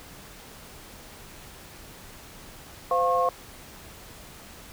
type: tone cluster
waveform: sine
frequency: 515 / 703 / 1084 Hz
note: C5 / F5 / C#6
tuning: -28 / +11 / -39 cents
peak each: -25 / -25 / -24 dBFS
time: 2.91-3.29 s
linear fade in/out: 2 ms
effects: pink hiss -46 dBFS RMS until 4.72 s